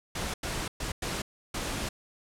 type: noise bursts at uneven times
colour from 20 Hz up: pink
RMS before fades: -33 dBFS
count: 5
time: 0.15-0.34 / 0.43-0.68 / 0.8-0.92 / 1.02-1.22 / 1.54-1.89 s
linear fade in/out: 5 ms
effects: low-pass 10000 Hz 12 dB/octave